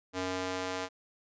square tone with high-pass filter sweep, 92.5 Hz, F#2, in tune, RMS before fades -35 dBFS, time 0.13-0.89 s, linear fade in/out 50 ms, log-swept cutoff 300 to 510 Hz, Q 0.78, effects resampled to 16000 Hz

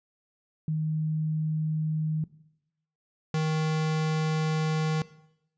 sine / square tone pair in turn, 156 / 156.77 Hz, D#3 / D#3, +5 / +13 cents, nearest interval unison, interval 8 cents, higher second, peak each -25 dBFS, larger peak neither, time 0.68-2.24 / 3.34-5.02 s, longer second, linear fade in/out 2 ms, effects noise-tail reverb RT60 0.8 s tail -18 dB re dry + resampled to 16000 Hz

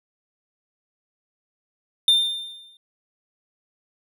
triangle tone with exponential decay, 3604 Hz, A7, 41 cents sharp, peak -10 dBFS, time 2.08-2.77 s, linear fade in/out 2 ms, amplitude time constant 150 ms, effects none

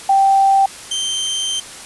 sine / sawtooth tone pair in turn, 782 / 3128 Hz, G5 / G7, -4 / -4 cents, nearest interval 2 octaves, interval 2400 cents, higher second, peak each -9 / -15 dBFS, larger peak first, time 0.09-0.66 / 0.91-1.6 s, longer second, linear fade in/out 5 ms, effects white hiss -34 dBFS RMS until 1.85 s + resampled to 24000 Hz

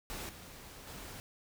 pink noise with level steps, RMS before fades -42 / -51 / -47 dBFS, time 0.1-1.2 s, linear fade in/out 0 ms, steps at 0.29 / 0.87 s, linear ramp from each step 2 ms, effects none

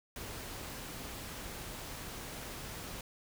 pink noise, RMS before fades -44 dBFS, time 0.16-3.01 s, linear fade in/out 2 ms, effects none

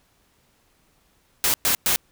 white noise bursts, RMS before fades -20 dBFS, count 3, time 1.44-1.96 s, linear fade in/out 0 ms, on 100 ms, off 110 ms, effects pink hiss -63 dBFS RMS until 2.11 s

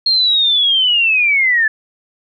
sine linear sweep, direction down, 4253 to 1718 Hz, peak -10 dBFS, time 0.06-1.68 s, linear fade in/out 5 ms, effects none

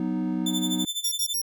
triangle chord, B major, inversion second, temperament equal, 185 / 246.9 / 311.1 Hz, F#3 / B3 / D#4, 0 / 0 / 0 cents, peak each -27 dBFS, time 0-0.85 s, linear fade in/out 2 ms
sawtooth tone with tremolo, 3535 Hz, A7, 7 cents sharp, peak -22 dBFS, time 0.46-1.34 s, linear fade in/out 5 ms, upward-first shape sine, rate 12 Hz, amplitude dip 85%
10% pulse tone bursts, 5600 Hz, F8, 4 cents sharp, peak -19 dBFS, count 3, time 1.04-1.416 s, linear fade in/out 5 ms, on 78 ms, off 71 ms
effects none

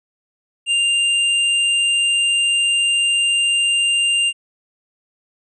square tone, 2794 Hz, F7, in tune, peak -15 dBFS, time 0.66-4.33 s, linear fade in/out 50 ms, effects resampled to 22050 Hz

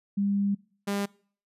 sine / sawtooth tone pair in turn, 200.3 / 201 Hz, G3 / G3, +38 / +44 cents, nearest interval unison, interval 6 cents, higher second, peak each -23 dBFS, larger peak neither, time 0.17-0.55 / 0.87-1.06 s, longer first, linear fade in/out 10 ms, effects noise-tail reverb RT60 0.5 s tail -24 dB re dry + resampled to 32000 Hz

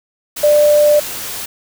sine tone in noise, 593 Hz, D5, 17 cents sharp, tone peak -7 dBFS, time 0.43-1 s, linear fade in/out 10 ms, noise white, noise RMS -25 dBFS, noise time 0.36-1.46 s, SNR +15 dB, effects none

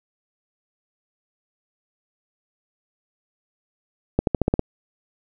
accelerating click train, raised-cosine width 2 ms, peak -4 dBFS, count 7, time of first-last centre 4.19-4.593 s, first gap 82 ms, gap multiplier 0.92, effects none

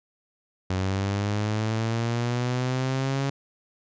sawtooth linear sweep, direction up, 92.5 to 138.59 Hz, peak -20 dBFS, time 0.7-3.3 s, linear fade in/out 5 ms, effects resampled to 16000 Hz

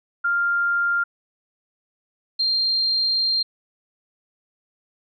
sine tone pair in turn, 1396.9 / 4186 Hz, F6 / C8, 0 / 0 cents, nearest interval octave + perfect fifth, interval 1900 cents, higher second, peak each -18 dBFS, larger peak neither, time 0.24-1.04 / 2.39-3.43 s, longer second, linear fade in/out 10 ms, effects none

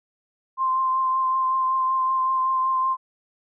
sine tone with vibrato, 1046.5 Hz, C6, in tune, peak -19 dBFS, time 0.57-2.97 s, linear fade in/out 50 ms, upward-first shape triangle, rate 5.3 Hz, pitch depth 18 cents each way, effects none

